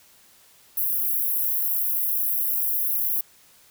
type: high-pass noise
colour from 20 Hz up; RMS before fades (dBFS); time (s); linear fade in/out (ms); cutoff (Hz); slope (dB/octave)
white; -24; 0.77-3.21; 5; 11000; 96
effects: white hiss -55 dBFS RMS until 3.7 s